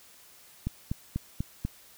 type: click train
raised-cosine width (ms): 5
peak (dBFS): -17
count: 5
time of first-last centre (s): 0.67-1.65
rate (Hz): 4.08
effects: white hiss -55 dBFS RMS until 1.97 s